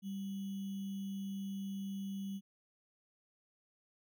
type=tone with sample-and-hold; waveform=sine; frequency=196 Hz; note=G3; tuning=in tune; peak=-38 dBFS; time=0.02-2.41 s; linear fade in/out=50 ms; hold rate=3150 Hz; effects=none